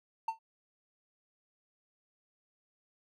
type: tone with exponential decay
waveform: triangle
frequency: 899 Hz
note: A5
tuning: 37 cents sharp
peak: -25 dBFS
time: 0.28-0.39 s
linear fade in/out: 5 ms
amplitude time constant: 22 ms
effects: none